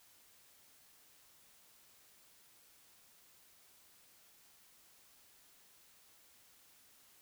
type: silence
effects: white hiss -65 dBFS RMS until 7.21 s